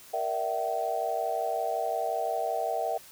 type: chord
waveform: sine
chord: E half-diminished seventh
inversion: second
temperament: equal with one note detuned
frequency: 466.2 / 587.3 / 659.3 / 764.8 Hz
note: Bb4 / D5 / E5 / G5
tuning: 0 / 0 / 0 / -43 cents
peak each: -35 / -36 / -31 / -31 dBFS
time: 0.13-2.98 s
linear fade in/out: 10 ms
effects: white hiss -51 dBFS RMS until 3.11 s